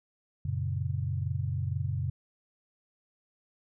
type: chord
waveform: sine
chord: F# major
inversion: none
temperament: equal with one note detuned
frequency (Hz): 92.23 / 116.54 / 138.59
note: F#2 / A#2 / C#3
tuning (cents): -5 / 0 / 0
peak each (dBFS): -32 / -34 / -33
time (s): 0.45-2.1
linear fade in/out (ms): 5
effects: none